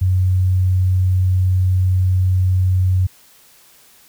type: tone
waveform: sine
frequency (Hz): 92.5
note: F#2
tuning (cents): 0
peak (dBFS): -12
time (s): 0.01-3.07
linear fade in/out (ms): 10
effects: white hiss -49 dBFS RMS until 4.08 s